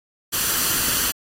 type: noise with comb filter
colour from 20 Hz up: white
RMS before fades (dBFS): -21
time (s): 0.32-1.12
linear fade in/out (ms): 20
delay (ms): 0.67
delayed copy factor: +0.5
effects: AAC 48 kbps